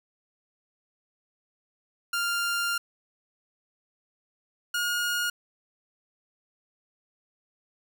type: tone pair in turn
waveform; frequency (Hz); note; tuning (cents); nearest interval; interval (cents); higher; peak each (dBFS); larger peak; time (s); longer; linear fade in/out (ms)
sawtooth; 1396.9 / 1432; F6 / F6; 0 / +43; unison; 43; second; -22; neither; 2.13-2.78 / 4.74-5.3; first; 5
effects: none